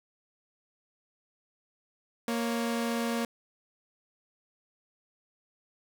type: tone pair together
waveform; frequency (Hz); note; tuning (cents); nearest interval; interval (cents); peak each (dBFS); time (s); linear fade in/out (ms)
sawtooth; 233.1 / 554.9; A#3 / C#5; 0 / +2; octave + minor third; 1502; -25 / -33; 2.28-3.25; 2
effects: none